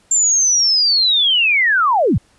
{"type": "linear sweep", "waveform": "sine", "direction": "down", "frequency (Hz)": [7360, 63], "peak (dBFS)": -11, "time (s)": [0.11, 2.18], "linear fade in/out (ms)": 5, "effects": ["pink hiss -55 dBFS RMS until 2.38 s", "resampled to 24000 Hz"]}